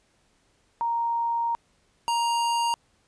sine / square tone pair in turn, 932.3 / 936.3 Hz, A#5 / A#5, 0 / +7 cents, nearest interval unison, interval 7 cents, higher second, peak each -23 dBFS, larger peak neither, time 0.81-1.55 / 2.08-2.74 s, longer first, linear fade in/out 0 ms, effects pink hiss -66 dBFS RMS until 3.07 s + resampled to 22050 Hz

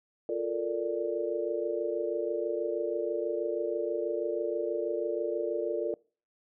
sine chord, Bb major seventh, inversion second, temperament equal, 349.2 / 440 / 466.2 / 587.3 Hz, F4 / A4 / Bb4 / D5, 0 / 0 / 0 / 0 cents, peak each -34 dBFS, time 0.29-5.94 s, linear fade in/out 2 ms, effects noise-tail reverb RT60 0.4 s tail -25 dB re dry

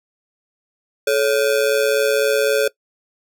square ring-modulated tone, 493.9 Hz, B4, in tune, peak -12 dBFS, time 1.07-2.68 s, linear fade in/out 5 ms, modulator 61.9 Hz, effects noise-tail reverb RT60 0.1 s tail -21 dB re dry

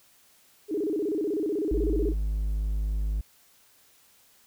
sine tone with vibrato, 360 Hz, F#4, 47 cents flat, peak -25 dBFS, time 0.68-2.14 s, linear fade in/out 50 ms, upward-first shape square, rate 16 Hz, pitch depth 240 cents each way
triangle tone, 51.91 Hz, G#1, in tune, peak -23 dBFS, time 1.71-3.21 s, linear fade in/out 5 ms
effects white hiss -60 dBFS RMS until 4.46 s

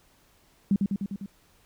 sine tone with echo, 198 Hz, G3, 18 cents sharp, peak -18 dBFS, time 0.71-0.76 s, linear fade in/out 2 ms, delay 100 ms, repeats 5, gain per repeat -3 dB, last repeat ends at 1.26 s, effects pink hiss -62 dBFS RMS until 1.65 s

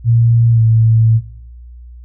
sine tone with pitch glide, 116.54 to 112.44 Hz, A#2 to A2, 0 to +38 cents, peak -7 dBFS, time 0.04-1.21 s, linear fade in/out 50 ms, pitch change -62 cents, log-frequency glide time 0.52-0.61 s, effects noise-tail reverb RT60 0.9 s tail -23 dB re dry + added 60 Hz sine -32 dBFS peak until 2.04 s

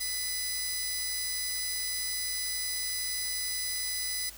10% pulse tone pair together, 2003 / 4972 Hz, B6 / D#8, +24 / -2 cents, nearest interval octave + major third, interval 1574 cents, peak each -26 dBFS, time 0-4.3 s, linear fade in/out 10 ms, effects added 51 Hz sine -53 dBFS peak until 4.37 s + white hiss -49 dBFS RMS until 4.37 s

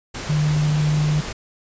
sine tone in noise, 150.8 Hz, D3, 46 cents sharp, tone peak -16 dBFS, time 0.29-1.21 s, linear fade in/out 10 ms, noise pink, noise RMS -30 dBFS, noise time 0.14-1.33 s, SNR +11 dB, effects resampled to 16000 Hz

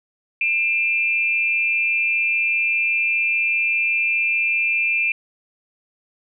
sine tone pair together, 2392 / 2637 Hz, D7 / E7, +31 / 0 cents, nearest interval major second, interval 169 cents, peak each -19 / -21 dBFS, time 0.41-5.12 s, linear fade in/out 2 ms, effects none

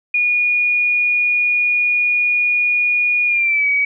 sine tone with pitch glide, 2445 to 2268 Hz, D#7 to C#7, -31 to +39 cents, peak -13 dBFS, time 0.14-3.85 s, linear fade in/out 5 ms, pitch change -130 cents, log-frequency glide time 3.26-3.68 s, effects none

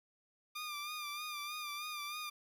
15% pulse tone with vibrato, 1199 Hz, D6, 36 cents sharp, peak -34 dBFS, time 0.55-2.3 s, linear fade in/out 10 ms, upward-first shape sine, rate 3.2 Hz, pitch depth 47 cents each way, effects 12-bit

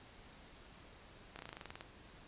slowing click train, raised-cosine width 0.3 ms, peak -30 dBFS, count 12, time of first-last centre 1.36-1.809 s, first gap 30 ms, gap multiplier 1.06, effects pink hiss -58 dBFS RMS until 2.27 s + resampled to 8000 Hz

